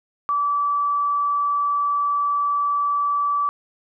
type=tone; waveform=sine; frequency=1155 Hz; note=D6; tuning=29 cents flat; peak=-18 dBFS; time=0.29-3.49 s; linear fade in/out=0 ms; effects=none